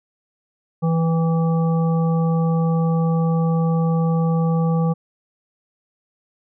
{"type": "harmonic tone with a mistuned harmonic", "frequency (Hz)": 164.81, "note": "E3", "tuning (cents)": 0, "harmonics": [1, 3, 5, 7], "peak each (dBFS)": [-16, -26, -30, -33], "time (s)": [0.82, 4.94], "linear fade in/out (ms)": 20, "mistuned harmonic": 5, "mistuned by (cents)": -34, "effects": []}